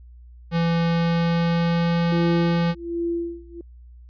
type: tone with pitch glide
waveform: square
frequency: 168 to 169.76 Hz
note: E3 to F3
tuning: +33 to -49 cents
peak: -19 dBFS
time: 0.51-2.75 s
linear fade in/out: 50 ms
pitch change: +18 cents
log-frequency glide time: 0.84-1.97 s
type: tone with tremolo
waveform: sine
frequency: 340 Hz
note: F4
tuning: 46 cents flat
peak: -21 dBFS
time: 2.12-3.61 s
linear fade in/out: 2 ms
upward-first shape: sine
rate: 1.3 Hz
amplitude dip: 95%
effects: added 60 Hz sine -42 dBFS peak until 4.09 s + resampled to 11025 Hz